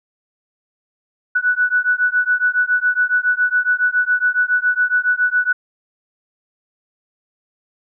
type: beating tone pair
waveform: sine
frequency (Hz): 1477 / 1484.2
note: F#6 / F#6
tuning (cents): -3 / +5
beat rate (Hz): 7.2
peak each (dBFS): -17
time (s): 1.35-5.53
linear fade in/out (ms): 10
effects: none

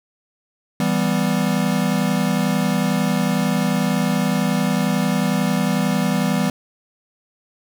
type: chord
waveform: square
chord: E minor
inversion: none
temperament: equal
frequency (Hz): 164.81 / 196 / 246.9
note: E3 / G3 / B3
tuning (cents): 0 / 0 / 0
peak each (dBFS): -23 / -21 / -23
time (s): 0.8-6.5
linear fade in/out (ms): 2
effects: none

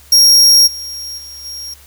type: tone with level steps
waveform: 40% pulse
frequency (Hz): 5588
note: F8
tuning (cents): 0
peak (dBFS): -4 / -23 / -29 / -24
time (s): 0.12-1.74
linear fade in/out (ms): 5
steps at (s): 0.66 / 1.17 / 1.44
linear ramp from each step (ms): 20
effects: added 71 Hz sine -44 dBFS peak until 1.86 s + white hiss -44 dBFS RMS until 1.86 s

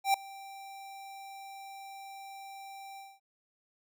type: tone with ADSR envelope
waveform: square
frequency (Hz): 784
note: G5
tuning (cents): 0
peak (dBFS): -22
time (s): 0.04-3.2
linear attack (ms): 100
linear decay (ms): 3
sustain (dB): -23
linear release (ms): 220
effects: none

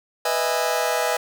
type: chord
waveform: sawtooth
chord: E major seventh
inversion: second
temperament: just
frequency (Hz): 494.4 / 618.1 / 659.3 / 824.1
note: B4 / D#5 / E5 / G#5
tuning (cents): +2 / -12 / 0 / -14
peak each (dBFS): -22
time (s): 0.25-1.17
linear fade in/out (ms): 5
effects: none

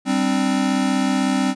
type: chord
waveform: square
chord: G suspended fourth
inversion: none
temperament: equal with one note detuned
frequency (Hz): 196 / 261.6 / 297.6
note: G3 / C4 / D4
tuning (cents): 0 / 0 / +23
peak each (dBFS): -23 / -20 / -26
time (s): 0.05-1.55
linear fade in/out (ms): 50
effects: resampled to 22050 Hz

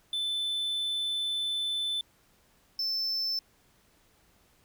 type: tone pair in turn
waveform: triangle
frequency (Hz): 3520 / 5294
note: A7 / E8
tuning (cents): 0 / +7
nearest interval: perfect fifth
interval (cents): 707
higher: second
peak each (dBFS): -27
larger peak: neither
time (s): 0.13-2.01 / 2.79-3.39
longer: first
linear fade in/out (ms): 2
effects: pink hiss -65 dBFS RMS until 4.64 s

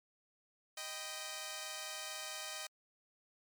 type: chord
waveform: 5% pulse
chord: Eb augmented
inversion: none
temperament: equal with one note detuned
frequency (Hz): 622.3 / 784 / 1001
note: Eb5 / G5 / B5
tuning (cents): 0 / 0 / +23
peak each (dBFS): -33 / -35 / -39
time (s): 0.77-2.67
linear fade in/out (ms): 5
effects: MP3 96 kbps

